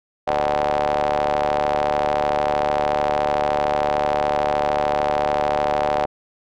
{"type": "ring-modulated tone", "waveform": "sawtooth", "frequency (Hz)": 73.42, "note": "D2", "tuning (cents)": 0, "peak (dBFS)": -11, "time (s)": [0.27, 6.06], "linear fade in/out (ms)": 10, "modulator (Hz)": 676, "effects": ["low-pass 4000 Hz 12 dB/octave"]}